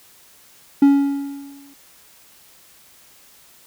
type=tone with exponential decay; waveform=triangle; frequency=280 Hz; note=C#4; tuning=18 cents sharp; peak=-5 dBFS; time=0.82-1.74 s; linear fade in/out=5 ms; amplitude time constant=200 ms; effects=white hiss -50 dBFS RMS until 3.66 s